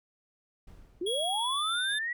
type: noise with exponential decay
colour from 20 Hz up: brown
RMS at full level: -48 dBFS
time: 0.67-1.82 s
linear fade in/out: 5 ms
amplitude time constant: 250 ms
type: linear sweep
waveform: sine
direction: up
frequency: 328.7 to 1955 Hz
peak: -30 dBFS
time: 1.01-2.13 s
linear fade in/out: 5 ms
type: tone with pitch glide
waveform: square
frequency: 3322 to 3602 Hz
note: G#7 to A7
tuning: 0 to +40 cents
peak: -31 dBFS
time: 1.06-1.99 s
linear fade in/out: 10 ms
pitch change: +140 cents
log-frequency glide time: 1.37-1.8 s
effects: none